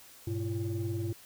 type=tone cluster; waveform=sine; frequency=101 / 121.4 / 340.4 Hz; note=G#2 / B2 / F4; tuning=-48 / -29 / -44 cents; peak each=-32 / -36 / -34 dBFS; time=0.27-1.13 s; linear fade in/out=5 ms; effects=tanh soft clip ceiling -26 dBFS + white hiss -54 dBFS RMS until 1.25 s